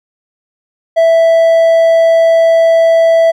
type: tone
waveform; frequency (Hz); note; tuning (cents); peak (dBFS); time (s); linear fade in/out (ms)
triangle; 659.3; E5; 0; -3; 0.96-3.32; 20
effects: none